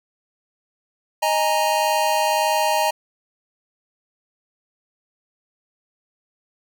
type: chord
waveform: square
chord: D# suspended fourth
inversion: none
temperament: equal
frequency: 622.3 / 830.6 / 932.3 Hz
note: D#5 / G#5 / A#5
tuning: 0 / 0 / 0 cents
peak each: -23 / -23 / -22 dBFS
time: 1.22-2.91 s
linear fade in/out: 10 ms
effects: none